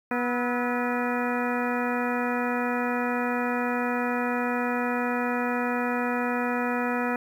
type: harmonic tone with a mistuned harmonic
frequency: 244.2 Hz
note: B3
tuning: 19 cents flat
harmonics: 1 / 2 / 3 / 4 / 5 / 6 / 7 / 8 / 10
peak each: -28 / -31 / -33 / -34 / -35 / -36 / -36 / -37 / -38 dBFS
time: 0.11-7.16 s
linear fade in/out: 2 ms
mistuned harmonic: 5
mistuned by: +91 cents
effects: 9-bit